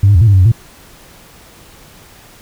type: tone with pitch steps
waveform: sine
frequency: 98.7 / 102.2 / 84.8 / 113.4 / 100.8 / 94.8 / 90.9 / 114.6 Hz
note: G2 / G#2 / E2 / A#2 / G2 / F#2 / F#2 / A#2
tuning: +12 / -27 / +50 / -47 / +49 / +43 / -30 / -29 cents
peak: -3 dBFS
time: 0.03-0.518 s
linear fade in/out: 5 ms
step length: 61 ms
effects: tanh soft clip ceiling -1 dBFS + pink hiss -41 dBFS RMS until 2.41 s